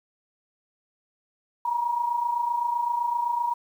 sine tone pair together, 929.2 / 957 Hz, A#5 / A#5, -6 / +45 cents, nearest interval minor second, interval 51 cents, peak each -30 / -24 dBFS, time 1.65-3.54 s, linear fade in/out 5 ms, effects 9-bit

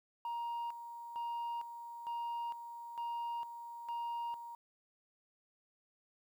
sine tone with tremolo, 940 Hz, A#5, 14 cents sharp, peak -34 dBFS, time 0.25-4.55 s, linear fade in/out 2 ms, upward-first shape square, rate 1.1 Hz, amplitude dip 70%, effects tanh soft clip ceiling -36 dBFS + 11-bit

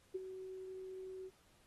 sine tone with ADSR envelope, 375.9 Hz, F#4, 27 cents sharp, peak -35 dBFS, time 0.14-1.31 s, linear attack 14 ms, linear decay 25 ms, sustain -10 dB, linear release 48 ms, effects pink hiss -70 dBFS RMS until 1.66 s + AAC 32 kbps

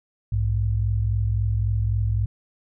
sine tone pair together, 60.47 / 104.2 Hz, B1 / G#2, -36 / +6 cents, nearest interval major sixth, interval 942 cents, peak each -24 / -21 dBFS, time 0.32-2.26 s, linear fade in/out 5 ms, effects none

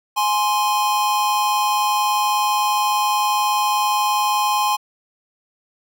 square tone pair together, 835.1 / 1046.5 Hz, G#5 / C6, +9 / 0 cents, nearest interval major third, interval 391 cents, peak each -20 dBFS, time 0.16-4.77 s, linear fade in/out 20 ms, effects none

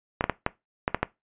clicks, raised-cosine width 0.5 ms, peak -7 dBFS, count 7, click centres 0.209 / 0.241 / 0.297 / 0.464 / 0.879 / 0.946 / 1.03 s, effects noise-tail reverb RT60 0.2 s tail -19 dB re dry + resampled to 8000 Hz

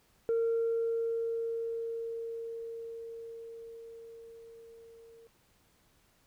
sine tone with level ramp, 458.9 Hz, A#4, 27 cents flat, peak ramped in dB -24 to -53 dBFS, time 0.29-5.27 s, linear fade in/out 0 ms, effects tanh soft clip ceiling -24 dBFS + pink hiss -68 dBFS RMS until 6.26 s

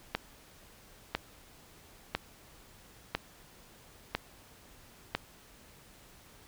click train, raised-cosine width 0.3 ms, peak -13 dBFS, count 6, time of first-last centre 0.15-5.15 s, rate 1 Hz, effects pink hiss -57 dBFS RMS until 6.47 s

